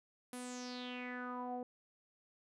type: tone with low-pass filter sweep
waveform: sawtooth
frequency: 248.5 Hz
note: B3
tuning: 11 cents sharp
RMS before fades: -44 dBFS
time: 0.33-1.63 s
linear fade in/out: 2 ms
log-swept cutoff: 11000 to 600 Hz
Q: 5.7
effects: none